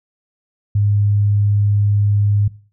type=tone; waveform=sine; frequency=102.6 Hz; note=G#2; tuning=21 cents flat; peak=-12 dBFS; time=0.75-2.48 s; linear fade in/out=5 ms; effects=noise-tail reverb RT60 0.4 s tail -19 dB re dry